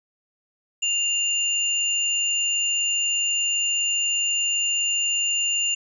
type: tone pair together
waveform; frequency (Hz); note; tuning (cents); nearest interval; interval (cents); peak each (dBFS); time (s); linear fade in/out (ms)
sine; 2797 / 7048; F7 / A8; +2 / +2; octave + major third; 1600; -22 / -25; 0.82-5.75; 10
effects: none